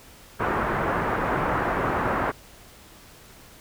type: low-pass noise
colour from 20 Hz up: white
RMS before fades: -25 dBFS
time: 0.39-2.32 s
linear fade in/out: 20 ms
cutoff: 1500 Hz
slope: 24 dB/octave
effects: pink hiss -49 dBFS RMS until 3.6 s